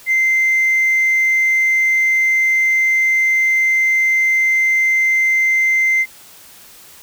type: tone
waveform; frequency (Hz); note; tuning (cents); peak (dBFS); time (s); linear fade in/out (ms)
sine; 2080; C7; -11; -10; 0.06-6.06; 50
effects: tanh soft clip ceiling -9 dBFS + white hiss -42 dBFS RMS until 7.02 s